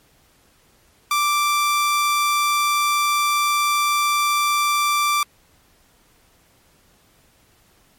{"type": "tone", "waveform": "sawtooth", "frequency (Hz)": 1174.7, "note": "D6", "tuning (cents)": 0, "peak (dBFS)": -13, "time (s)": [1.11, 5.23], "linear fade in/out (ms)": 2, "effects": ["pink hiss -57 dBFS RMS until 7.98 s", "MP3 64 kbps"]}